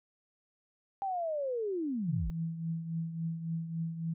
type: linear sweep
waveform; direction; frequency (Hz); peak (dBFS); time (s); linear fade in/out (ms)
sine; down; 800 to 36.52; -31; 1.02-2.3; 0
type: tone with tremolo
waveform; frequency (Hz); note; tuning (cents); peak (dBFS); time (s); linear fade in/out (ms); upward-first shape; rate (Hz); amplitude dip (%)
sine; 164.5; E3; -3; -30; 2.08-4.14; 10; triangle; 3.6; 65
effects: none